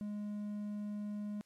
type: tone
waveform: triangle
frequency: 207.7 Hz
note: G#3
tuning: in tune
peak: -36 dBFS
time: 0.01-1.41 s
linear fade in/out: 0 ms
effects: white hiss -73 dBFS RMS until 1.45 s + low-pass 10000 Hz 12 dB/octave